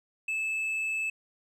triangle tone with tanh clipping, 2616 Hz, E7, 14 cents flat, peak -29 dBFS, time 0.28-1.1 s, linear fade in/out 5 ms, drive 8 dB, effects none

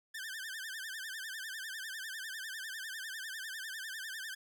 sawtooth tone with vibrato, 1661.2 Hz, G#6, in tune, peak -37 dBFS, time 0.14-4.35 s, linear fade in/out 10 ms, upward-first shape sine, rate 10 Hz, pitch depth 170 cents each way, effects none

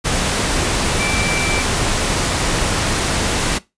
sine tone in noise, 2335 Hz, D7, 11 cents flat, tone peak -22 dBFS, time 0.99-1.63 s, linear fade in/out 20 ms, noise pink, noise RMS -18 dBFS, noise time 0.04-3.59 s, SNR -7 dB, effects noise-tail reverb RT60 0.2 s tail -19 dB re dry + resampled to 22050 Hz

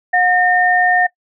sine tone pair together, 723.6 / 1822 Hz, F#5 / A#6, -39 / -40 cents, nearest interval octave + major third, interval 1599 cents, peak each -13 dBFS, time 0.13-1.07 s, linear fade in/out 10 ms, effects noise-tail reverb RT60 0.1 s tail -22 dB re dry

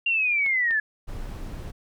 sine linear sweep, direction down, 2794 to 1692 Hz, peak -20 dBFS, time 0.06-0.8 s, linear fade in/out 5 ms
clicks, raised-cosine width 0.3 ms, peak -23 dBFS, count 2, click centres 0.463 / 0.709 s
brown noise, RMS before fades -34 dBFS, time 1.07-1.72 s, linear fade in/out 20 ms
effects none

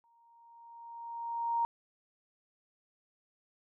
sine tone with exponential growth, 932.3 Hz, A#5, in tune, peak -26 dBFS, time 0.04-1.65 s, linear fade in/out 0 ms, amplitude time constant 350 ms, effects none

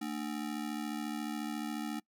square ring-modulated tone, 261.6 Hz, C4, in tune, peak -33 dBFS, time 0.01-2 s, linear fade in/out 10 ms, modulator 37.1 Hz, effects noise-tail reverb RT60 0.1 s tail -24 dB re dry

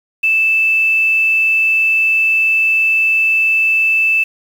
sine tone with quantisation, 2637 Hz, E7, in tune, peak -10 dBFS, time 0.23-4.24 s, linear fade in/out 10 ms, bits 6, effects none

